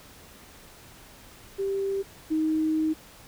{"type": "tone pair in turn", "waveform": "sine", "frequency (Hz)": [392, 314], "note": ["G4", "D#4"], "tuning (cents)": [0, 16], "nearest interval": "major third", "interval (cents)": 384, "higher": "first", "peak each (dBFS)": [-25, -22], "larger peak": "second", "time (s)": [[1.58, 2.03], [2.3, 2.94]], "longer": "second", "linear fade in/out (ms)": 20, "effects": ["pink hiss -50 dBFS RMS until 3.27 s"]}